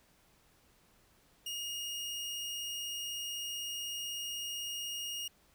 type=tone; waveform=sawtooth; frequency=2856 Hz; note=F7; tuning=38 cents sharp; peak=-34 dBFS; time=1.46-5.28 s; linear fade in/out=5 ms; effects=pink hiss -67 dBFS RMS until 5.54 s